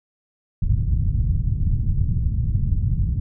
white low-pass noise, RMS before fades -20 dBFS, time 0.62-3.2 s, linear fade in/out 5 ms, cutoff 120 Hz, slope 24 dB/octave, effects none

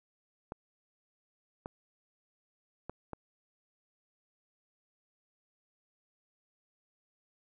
clicks, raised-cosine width 1 ms, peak -25 dBFS, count 4, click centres 0.521 / 1.659 / 2.896 / 3.133 s, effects none

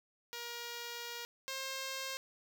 5% pulse tone pair in turn, 474.2 / 532.3 Hz, A#4 / C5, +30 / +30 cents, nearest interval major second, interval 200 cents, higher second, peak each -30 / -27 dBFS, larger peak second, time 0.33-1.25 / 1.48-2.17 s, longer first, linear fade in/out 0 ms, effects none

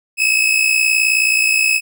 40% pulse tone pair together, 2541 / 2600 Hz, D#7 / E7, +36 / -24 cents, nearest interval unison, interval 40 cents, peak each -14 dBFS, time 0.17-1.81 s, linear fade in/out 50 ms, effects none

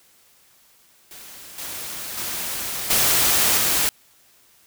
white noise with level steps, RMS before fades -41 / -32 / -28 / -18 / -20 dBFS, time 1.11-3.89 s, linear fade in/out 0 ms, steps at 1.58 / 2.17 / 2.9 / 3.57 s, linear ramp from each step 5 ms, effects white hiss -56 dBFS RMS until 4.66 s

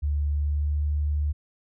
sine tone with pitch glide, 73 to 73.98 Hz, D2 to D2, -10 to +13 cents, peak -22 dBFS, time 0.02-1.33 s, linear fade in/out 20 ms, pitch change +23 cents, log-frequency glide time 0.33-0.79 s, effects none

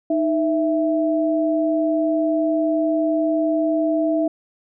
sine tone pair together, 311.5 / 660 Hz, D#4 / E5, +2 / +2 cents, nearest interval octave + minor second, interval 1300 cents, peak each -19 / -20 dBFS, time 0.1-4.28 s, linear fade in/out 5 ms, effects none

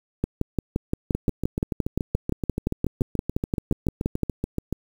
two click trains, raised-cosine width 3 ms, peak -12 / -9 dBFS, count 26 / 24, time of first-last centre 1.15-4.727 / 0.24-4.233 s, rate 6.99 / 5.76 Hz, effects 7-bit

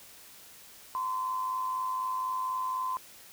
sine tone with amplitude modulation, 1028 Hz, C6, 31 cents flat, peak -27 dBFS, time 0.95-2.97 s, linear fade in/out 0 ms, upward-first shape sine, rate 104 Hz, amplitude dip 50%, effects white hiss -52 dBFS RMS until 3.32 s

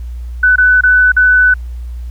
sine tone with dropouts, 1498 Hz, F#6, 21 cents sharp, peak -5 dBFS, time 0.43-1.54 s, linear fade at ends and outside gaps 5 ms, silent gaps 0.559-0.581 / 0.81-0.835 / 1.12-1.165 s, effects added 60 Hz sine -21 dBFS peak until 2.1 s + pink hiss -50 dBFS RMS until 2.1 s

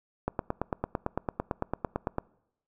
click train, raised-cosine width 1 ms, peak -14 dBFS, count 18, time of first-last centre 0.28-2.184 s, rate 8.93 Hz, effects noise-tail reverb RT60 0.8 s tail -24 dB re dry

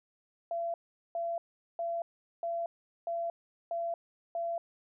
sine tone bursts, 678 Hz, E5, 49 cents sharp, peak -31 dBFS, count 7, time 0.51-4.58 s, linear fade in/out 2 ms, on 230 ms, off 410 ms, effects none

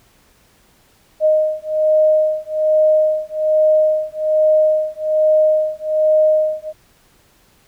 sine beating tone pair, 619 / 620.2 Hz, D#5 / D#5, -9 / -6 cents, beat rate 1.2 Hz, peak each -15 dBFS, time 1.2-6.73 s, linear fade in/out 50 ms, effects pink hiss -54 dBFS RMS until 7.67 s

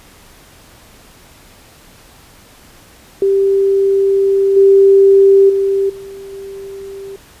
sine tone with level steps, 392 Hz, G4, in tune, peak -9 / -4 / -11 / -28 / -26 dBFS, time 3.22-7.16 s, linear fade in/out 2 ms, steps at 4.56 / 5.49 / 5.89 / 6.32 s, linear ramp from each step 10 ms, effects pink hiss -43 dBFS RMS until 7.4 s + resampled to 32000 Hz

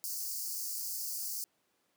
white high-pass noise, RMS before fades -38 dBFS, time 0.04-1.44 s, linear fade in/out 0 ms, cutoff 4500 Hz, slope 96 dB/octave, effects pink hiss -75 dBFS RMS until 1.96 s + high-pass 200 Hz 12 dB/octave

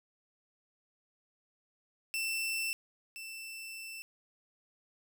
sawtooth tone pair in turn, 2676 / 2667 Hz, E7 / E7, +25 / +20 cents, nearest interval unison, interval 5 cents, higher first, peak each -29 / -39 dBFS, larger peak first, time 2.14-2.73 / 3.16-4.02 s, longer second, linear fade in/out 0 ms, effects none

